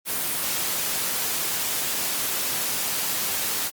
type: noise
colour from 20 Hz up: white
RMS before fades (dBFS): -26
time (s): 0.05-3.71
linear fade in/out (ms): 50
effects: high-pass 100 Hz 12 dB/octave + Opus 32 kbps